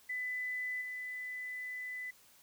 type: tone with level steps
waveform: sine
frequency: 2000 Hz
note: B6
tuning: 21 cents sharp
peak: -35 / -39 dBFS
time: 0.09-2.11 s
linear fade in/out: 10 ms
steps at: 0.81 s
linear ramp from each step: 10 ms
effects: white hiss -63 dBFS RMS until 2.42 s